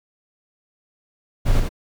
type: noise with echo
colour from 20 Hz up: brown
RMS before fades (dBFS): -17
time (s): 1.45-1.61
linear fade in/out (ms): 20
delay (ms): 82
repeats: 1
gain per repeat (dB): -3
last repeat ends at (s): 1.692
effects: none